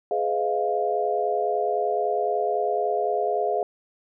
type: chord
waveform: sine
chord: F half-diminished seventh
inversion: first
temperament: just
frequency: 419.1 / 502.9 / 628.6 / 698.5 Hz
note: Ab4 / Cb5 / Eb5 / F5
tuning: +16 / +31 / +18 / 0 cents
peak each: -26 / -30 / -29 / -25 dBFS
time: 0.11-3.63 s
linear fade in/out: 2 ms
effects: none